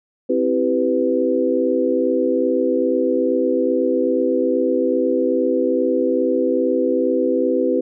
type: chord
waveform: sine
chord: C major seventh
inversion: none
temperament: equal with one note detuned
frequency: 261.6 / 329.6 / 392 / 500.2 Hz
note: C4 / E4 / G4 / B4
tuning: 0 / 0 / 0 / +22 cents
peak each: -21 / -22 / -22 / -19 dBFS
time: 0.29-7.81 s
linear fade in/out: 10 ms
effects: none